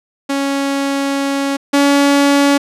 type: tone pair in turn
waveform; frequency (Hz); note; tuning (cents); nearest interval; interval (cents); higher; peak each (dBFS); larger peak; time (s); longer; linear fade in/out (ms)
sawtooth; 277.2 / 282.5; C#4 / C#4; 0 / +33; unison; 33; second; -11 / -5; second; 0.29-1.57 / 1.73-2.58; first; 10
effects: low-pass 10000 Hz 12 dB/octave